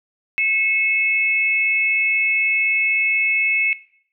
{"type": "tone pair together", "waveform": "sine", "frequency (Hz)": [2185, 2598], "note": ["C#7", "E7"], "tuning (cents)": [-26, -26], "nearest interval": "minor third", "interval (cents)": 300, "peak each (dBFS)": -19, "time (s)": [0.38, 3.73], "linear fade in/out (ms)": 0, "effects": ["noise-tail reverb RT60 0.6 s tail -17 dB re dry"]}